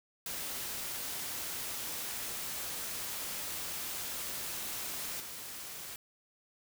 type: noise with level steps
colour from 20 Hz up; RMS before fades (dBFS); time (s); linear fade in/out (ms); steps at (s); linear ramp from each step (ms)
white; -39 / -44; 0.26-5.96; 2; 5.2; 2
effects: none